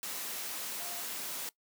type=tone in noise; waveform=sine; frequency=698.5 Hz; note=F5; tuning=in tune; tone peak=-49 dBFS; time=0.8-1.01 s; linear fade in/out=0 ms; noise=white; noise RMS=-39 dBFS; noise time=0.03-1.49 s; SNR=-13 dB; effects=noise-tail reverb RT60 0.1 s tail -20 dB re dry + high-pass 200 Hz 12 dB/octave